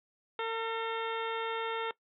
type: harmonic tone with a mistuned harmonic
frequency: 453.3 Hz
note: A#4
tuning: 48 cents flat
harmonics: 1 / 2 / 3 / 4 / 5 / 6 / 7 / 8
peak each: -35 / -37 / -38 / -45 / -44 / -47 / -47 / -46 dBFS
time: 0.39-1.91 s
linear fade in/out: 2 ms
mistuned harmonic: 5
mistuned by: -69 cents
effects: noise-tail reverb RT60 0.1 s tail -20 dB re dry